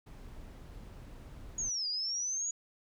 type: noise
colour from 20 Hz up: brown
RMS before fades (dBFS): -48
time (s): 0.06-1.7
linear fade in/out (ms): 10
type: linear two-way sweep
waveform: sine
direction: down then up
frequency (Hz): 6810 to 4763 to 6810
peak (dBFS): -32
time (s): 1.58-2.51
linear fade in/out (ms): 5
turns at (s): 1.88
effects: none